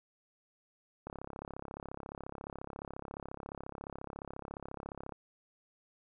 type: click train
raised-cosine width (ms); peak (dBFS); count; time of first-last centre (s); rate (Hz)
1; -28; 140; 1.07-5.122; 34.3
effects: none